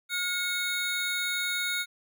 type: tone cluster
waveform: square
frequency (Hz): 1431 / 2196 / 3745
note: F6 / C#7 / A#7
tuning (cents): +42 / -17 / +7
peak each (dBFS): -33 / -33 / -33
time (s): 0.09-1.86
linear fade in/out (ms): 50
effects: none